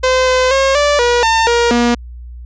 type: tone with pitch steps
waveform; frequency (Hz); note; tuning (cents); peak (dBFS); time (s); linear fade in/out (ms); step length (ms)
sawtooth; 514 / 511 / 540 / 583 / 481.6 / 902 / 472.8 / 239; C5 / C5 / C#5 / D5 / B4 / A5 / A#4 / A#3; -31 / -41 / -45 / -13 / -44 / +43 / +24 / +43; -6; 0.03-1.95; 10; 240
effects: added 60 Hz sine -28 dBFS peak until 2.45 s + resampled to 16000 Hz